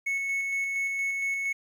triangle tone with tremolo, 2203 Hz, C#7, 11 cents flat, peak -24 dBFS, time 0.06-1.53 s, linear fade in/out 10 ms, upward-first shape square, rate 4.3 Hz, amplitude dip 25%, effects 10-bit

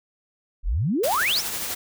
sine exponential sweep, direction up, 32.7 to 6645 Hz, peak -20 dBFS, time 0.63-1.43 s, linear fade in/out 50 ms
white noise with tremolo, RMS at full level -28 dBFS, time 1.03-1.75 s, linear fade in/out 10 ms, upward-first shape sine, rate 12 Hz, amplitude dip 30%
effects none

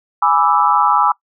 sine chord, E dominant seventh, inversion first, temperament equal, 830.6 / 987.8 / 1174.7 / 1318.5 Hz, G#5 / B5 / D6 / E6, 0 / 0 / 0 / 0 cents, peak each -16 dBFS, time 0.22-1.12 s, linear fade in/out 5 ms, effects noise-tail reverb RT60 0.1 s tail -21 dB re dry

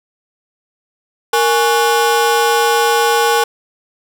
30% pulse ring-modulated tone, 648 Hz, E5, 30 cents flat, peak -5 dBFS, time 1.33-3.44 s, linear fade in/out 5 ms, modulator 184 Hz, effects none

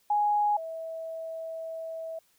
sine tone pair in turn, 831 / 650.7 Hz, G#5 / E5, +1 / -23 cents, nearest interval major third, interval 424 cents, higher first, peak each -22 / -34 dBFS, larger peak first, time 0.1-0.57 / 0.57-2.19 s, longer second, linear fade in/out 5 ms, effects white hiss -67 dBFS RMS until 2.38 s

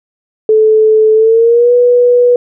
sine tone with pitch glide, 435.1 to 488.4 Hz, A4 to B4, -19 to -19 cents, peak -4 dBFS, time 0.49-2.36 s, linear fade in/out 2 ms, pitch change +200 cents, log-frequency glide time 1.14-1.73 s, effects none

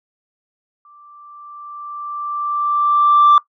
sine tone with exponential growth, 1174.7 Hz, D6, in tune, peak -4 dBFS, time 0.85-3.38 s, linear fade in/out 2 ms, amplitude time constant 550 ms, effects noise-tail reverb RT60 0.1 s tail -18 dB re dry + tanh soft clip ceiling -4 dBFS

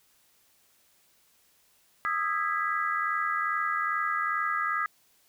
sine chord, E major seventh, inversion third, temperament just, 1236.1 / 1318.5 / 1648.1 / 1977.8 Hz, D#6 / E6 / G#6 / B6, -12 / 0 / -14 / +2 cents, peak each -29 / -33 / -32 / -34 dBFS, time 2.05-4.86 s, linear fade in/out 0 ms, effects white hiss -65 dBFS RMS until 5.28 s

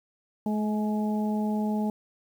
harmonic tone with a mistuned harmonic, 212.9 Hz, G#3, 43 cents sharp, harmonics 1 / 2 / 3 / 4, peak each -25 / -36 / -38 / -36 dBFS, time 0.46-1.9 s, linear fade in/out 2 ms, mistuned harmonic 4, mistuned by -20 cents, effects 9-bit

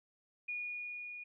sine tone with level ramp, 2446 Hz, D#7, 30 cents flat, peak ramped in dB -36 to -44 dBFS, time 0.48-1.24 s, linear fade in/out 10 ms, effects none

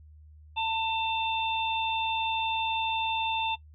harmonic tone, 894 Hz, A5, 27 cents sharp, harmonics 1 / 3 / 4, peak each -28 / -33 / -34 dBFS, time 0.56-3.56 s, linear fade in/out 20 ms, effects noise-tail reverb RT60 0.1 s tail -18 dB re dry + added 76 Hz sine -49 dBFS peak until 3.74 s

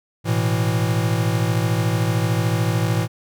square chord, A suspended second, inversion none, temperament equal, 110 / 123.47 / 164.81 Hz, A2 / B2 / E3, 0 / 0 / 0 cents, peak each -21 / -25 / -24 dBFS, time 0.24-3.08 s, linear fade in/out 50 ms, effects none

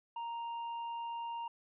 triangle tone with tanh clipping, 932.3 Hz, A#5, in tune, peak -39 dBFS, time 0.16-1.48 s, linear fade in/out 5 ms, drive 10 dB, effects resampled to 8000 Hz

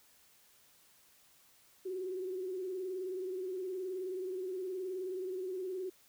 sine tone with vibrato, 371.7 Hz, F#4, 8 cents sharp, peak -36 dBFS, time 1.85-5.9 s, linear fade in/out 10 ms, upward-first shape sine, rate 19 Hz, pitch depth 57 cents each way, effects white hiss -65 dBFS RMS until 6.08 s

